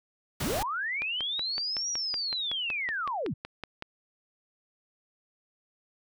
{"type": "noise", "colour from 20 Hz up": "pink", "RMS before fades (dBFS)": -33, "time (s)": [0.4, 0.63], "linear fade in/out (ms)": 5}
{"type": "linear two-way sweep", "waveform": "sine", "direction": "up then down", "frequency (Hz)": [87.31, 5810, 87.31], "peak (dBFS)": -29, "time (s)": [0.42, 3.34], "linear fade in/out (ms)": 10, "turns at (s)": 1.9}
{"type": "click train", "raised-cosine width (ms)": 0.3, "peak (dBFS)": -20, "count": 16, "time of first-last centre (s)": [1.02, 3.824], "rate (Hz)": 5.35}
{"effects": []}